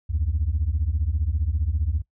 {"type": "beating tone pair", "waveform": "sine", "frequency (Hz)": [69.3, 84.3], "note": ["C#2", "E2"], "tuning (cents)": [0, 39], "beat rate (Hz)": 15, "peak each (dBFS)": -23, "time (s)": [0.09, 2.02], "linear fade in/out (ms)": 20, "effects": ["noise-tail reverb RT60 0.1 s tail -19 dB re dry", "tanh soft clip ceiling -15 dBFS"]}